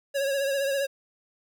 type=tone with vibrato; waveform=square; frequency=552 Hz; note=C#5; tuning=7 cents flat; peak=-25 dBFS; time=0.14-0.87 s; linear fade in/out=20 ms; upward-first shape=triangle; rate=15 Hz; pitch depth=52 cents each way; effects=none